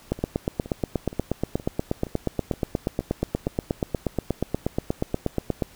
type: two click trains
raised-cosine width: 2 ms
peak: -23 / -9 dBFS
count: 9 / 47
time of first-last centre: 0.19-3.946 / 0.12-5.622 s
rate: 2.13 / 8.36 Hz
effects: pink hiss -51 dBFS RMS until 5.75 s